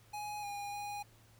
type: tone with pitch steps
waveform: square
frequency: 835 / 814 / 821 Hz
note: G#5 / G#5 / G#5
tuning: +9 / -35 / -20 cents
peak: -40 dBFS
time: 0.13-1.03 s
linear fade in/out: 10 ms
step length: 300 ms
effects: added 111 Hz sine -62 dBFS peak until 1.39 s + pink hiss -65 dBFS RMS until 1.39 s